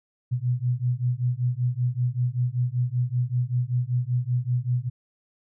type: beating tone pair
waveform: sine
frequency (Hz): 121.2 / 126.4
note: B2 / B2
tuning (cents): -32 / +41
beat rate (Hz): 5.2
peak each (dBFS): -25 / -25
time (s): 0.31-4.9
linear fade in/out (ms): 20
effects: none